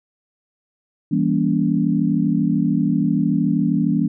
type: chord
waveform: sine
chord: E diminished seventh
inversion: none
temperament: just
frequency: 164.81 / 197.78 / 237.3 / 284.8 Hz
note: E3 / G3 / Bb3 / Db4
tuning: 0 / +16 / +31 / +47 cents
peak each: -21 dBFS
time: 1.11-4.08 s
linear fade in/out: 10 ms
effects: none